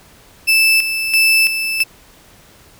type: tone with tremolo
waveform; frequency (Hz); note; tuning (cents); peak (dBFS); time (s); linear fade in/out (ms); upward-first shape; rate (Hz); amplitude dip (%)
35% pulse; 2637; E7; 0; -8; 0.47-1.84; 20; square; 1.5; 60
effects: pink hiss -46 dBFS RMS until 2.79 s